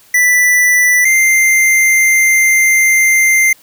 square tone pair in turn, 1978 / 2091 Hz, B6 / C7, +2 / -2 cents, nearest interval minor second, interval 96 cents, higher second, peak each -8 dBFS, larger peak neither, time 0.14-1.05 / 1.05-3.53 s, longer second, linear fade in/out 5 ms, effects white hiss -46 dBFS RMS until 3.62 s

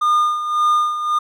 triangle tone with tremolo, 1215 Hz, D#6, 42 cents flat, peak -10 dBFS, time 0.01-1.19 s, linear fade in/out 10 ms, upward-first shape sine, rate 1.8 Hz, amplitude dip 65%, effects none

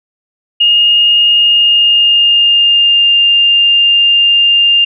sine tone with pitch glide, 2845 to 2803 Hz, F7 to F7, +31 to +6 cents, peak -5 dBFS, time 0.6-4.85 s, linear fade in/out 10 ms, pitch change -25 cents, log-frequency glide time 1.31-3.13 s, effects none

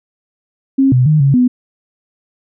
sine tone with pitch steps, 269.5 / 126.3 / 153.5 / 138.3 / 248.8 Hz, C#4 / B2 / D#3 / C#3 / B3, -49 / +39 / -23 / -4 / +13 cents, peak -7 dBFS, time 0.78-1.48 s, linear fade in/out 10 ms, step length 140 ms, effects none

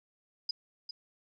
sine tone with echo, 4978 Hz, D#8, in tune, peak -29 dBFS, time 0.49-0.51 s, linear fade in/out 5 ms, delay 400 ms, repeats 1, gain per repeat -9 dB, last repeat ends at 0.91 s, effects none

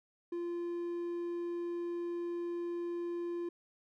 triangle tone, 345.6 Hz, F4, 18 cents flat, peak -33 dBFS, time 0.32-3.49 s, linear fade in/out 5 ms, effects none

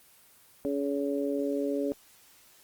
harmonic tone, 141.1 Hz, C#3, 31 cents sharp, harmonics 2 / 3 / 4, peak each -30 / -32 / -33 dBFS, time 0.65-1.92 s, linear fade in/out 0 ms, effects white hiss -58 dBFS RMS until 2.63 s + Opus 24 kbps

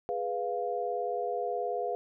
sine chord, F diminished, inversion first, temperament equal, 415.3 / 493.9 / 698.5 Hz, Ab4 / Cb5 / F5, 0 / 0 / 0 cents, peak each -35 / -34 / -33 dBFS, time 0.09-1.95 s, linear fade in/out 0 ms, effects none

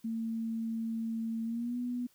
sine tone with pitch glide, 226.1 to 245.1 Hz, A3 to B3, +47 to -13 cents, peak -32 dBFS, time 0.04-2.07 s, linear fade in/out 10 ms, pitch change +140 cents, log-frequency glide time 1.44-1.77 s, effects white hiss -67 dBFS RMS until 2.14 s

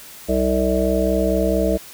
harmonic tone, 64.4 Hz, C2, 27 cents flat, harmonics 1 / 3 / 5 / 7 / 9 / 10, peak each -23 / -23 / -23 / -23 / -23 / -23 dBFS, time 0.28-1.78 s, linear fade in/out 20 ms, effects white hiss -40 dBFS RMS until 1.93 s

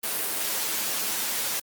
white noise with comb filter, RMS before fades -28 dBFS, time 0.03-1.6 s, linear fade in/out 10 ms, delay 9.1 ms, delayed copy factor +0.5, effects high-pass 200 Hz 12 dB/octave + Opus 32 kbps

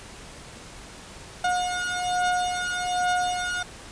30% pulse beating tone pair, 720 / 721.2 Hz, F#5 / F#5, -47 / -45 cents, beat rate 1.2 Hz, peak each -24 dBFS, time 1.44-3.63 s, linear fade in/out 5 ms, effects pink hiss -43 dBFS RMS until 3.91 s + resampled to 22050 Hz

